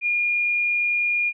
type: tone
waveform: sine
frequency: 2423 Hz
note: D#7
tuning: 47 cents flat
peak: -19 dBFS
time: 0.01-1.33 s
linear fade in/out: 50 ms
effects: none